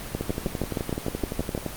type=two click trains; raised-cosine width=2 ms; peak=-14 / -12 dBFS; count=18 / 10; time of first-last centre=0.21-1.663 / 0.15-1.55 s; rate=11.7 / 6.43 Hz; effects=pink hiss -37 dBFS RMS until 1.76 s + Opus 24 kbps